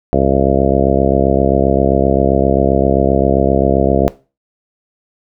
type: harmonic tone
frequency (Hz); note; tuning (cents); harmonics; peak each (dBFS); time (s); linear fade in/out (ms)
67.6; C#2; -43; 1 / 2 / 3 / 4 / 5 / 6 / 7 / 8 / 9 / 10; -19 / -19 / -19 / -19 / -19 / -19 / -19 / -19 / -19 / -19; 0.13-4.08; 0
effects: noise-tail reverb RT60 0.3 s tail -18 dB re dry